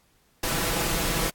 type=noise with comb filter; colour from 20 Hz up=pink; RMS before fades=-26 dBFS; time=0.43-1.3 s; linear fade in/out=5 ms; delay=6 ms; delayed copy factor=+0.55; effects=pink hiss -64 dBFS RMS until 1.34 s + AAC 64 kbps